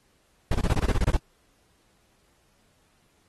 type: noise bursts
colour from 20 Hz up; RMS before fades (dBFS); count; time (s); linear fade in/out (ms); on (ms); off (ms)
brown; -21; 11; 0.51-1.169; 5; 39; 23
effects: pink hiss -66 dBFS RMS until 3.28 s + AAC 32 kbps